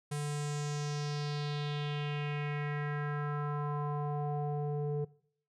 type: tone with low-pass filter sweep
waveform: square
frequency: 146.83 Hz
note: D3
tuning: in tune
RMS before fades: -35 dBFS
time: 0.11-5.05 s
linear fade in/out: 10 ms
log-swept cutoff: 9600 to 490 Hz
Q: 3.1
effects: noise-tail reverb RT60 0.6 s tail -22 dB re dry